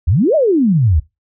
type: exponential two-way sweep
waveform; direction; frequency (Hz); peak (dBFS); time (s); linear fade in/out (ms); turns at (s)
sine; up then down; 69.3 to 659.3 to 69.3; -9; 0.07-1; 10; 0.35
effects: noise-tail reverb RT60 0.2 s tail -18 dB re dry

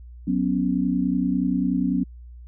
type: chord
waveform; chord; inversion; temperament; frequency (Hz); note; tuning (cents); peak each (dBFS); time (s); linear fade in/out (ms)
sine; F# suspended fourth; none; equal with one note detuned; 183.3 / 246.9 / 277.2; F#3 / B3 / C#4; -16 / 0 / 0; -24; 0.27-2.04; 10
effects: added 60 Hz sine -39 dBFS peak until 2.47 s

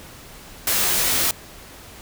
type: noise with comb filter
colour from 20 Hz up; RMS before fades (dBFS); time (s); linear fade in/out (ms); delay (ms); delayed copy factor
white; -20; 0.67-1.31; 2; 17; -0.95
effects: pink hiss -42 dBFS RMS until 2.01 s

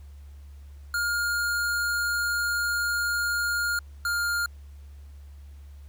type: tone pair in turn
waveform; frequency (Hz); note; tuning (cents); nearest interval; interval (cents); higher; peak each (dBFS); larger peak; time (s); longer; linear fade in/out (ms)
square; 1416 / 1407.8; F6 / F6; +23 / +13; unison; 10; first; -25; neither; 0.94-3.79 / 4.05-4.46; first; 2
effects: added 71 Hz sine -42 dBFS peak until 5.88 s + pink hiss -63 dBFS RMS until 5.88 s

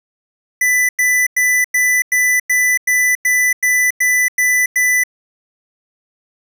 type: tone bursts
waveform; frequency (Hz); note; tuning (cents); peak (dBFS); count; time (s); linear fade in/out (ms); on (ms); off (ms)
square; 1991; B6; +14; -12; 12; 0.61-5.037; 5; 280; 97
effects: none

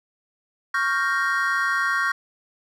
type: chord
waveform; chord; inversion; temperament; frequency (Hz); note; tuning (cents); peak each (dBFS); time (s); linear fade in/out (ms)
triangle; G half-diminished seventh; second; equal; 1108.7 / 1396.9 / 1568 / 1864.7; Db6 / F6 / G6 / Bb6; 0 / 0 / 0 / 0; -24; 0.74-2.12; 5
effects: none

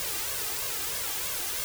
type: noise with flanger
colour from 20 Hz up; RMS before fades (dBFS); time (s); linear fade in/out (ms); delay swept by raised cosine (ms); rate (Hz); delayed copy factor
white; -32; 0-1.64; 0; 1.8 to 2.53; 3.1; +0.7
effects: none

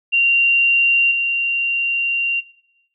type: tone with level steps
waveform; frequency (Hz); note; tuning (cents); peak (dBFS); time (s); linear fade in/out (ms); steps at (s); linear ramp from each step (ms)
sine; 2766; F7; -17; -12 / -17; 0.12-2.41; 20; 1.11; 5
effects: noise-tail reverb RT60 0.8 s tail -18 dB re dry

